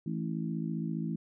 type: harmonic tone with a mistuned harmonic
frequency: 55 Hz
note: A1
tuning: in tune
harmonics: 3 / 4 / 5 / 6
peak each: -34 / -36 / -41 / -41 dBFS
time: 0.06-1.16 s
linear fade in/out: 5 ms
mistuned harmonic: 6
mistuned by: -18 cents
effects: none